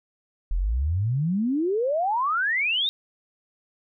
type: exponential sweep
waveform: sine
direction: up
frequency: 38.25 to 3790 Hz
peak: -21 dBFS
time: 0.51-2.89 s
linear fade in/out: 0 ms
effects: none